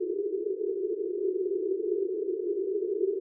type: band-pass noise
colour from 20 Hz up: pink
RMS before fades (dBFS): -30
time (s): 0-3.2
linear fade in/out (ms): 10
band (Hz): 360 to 420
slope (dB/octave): 96
effects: none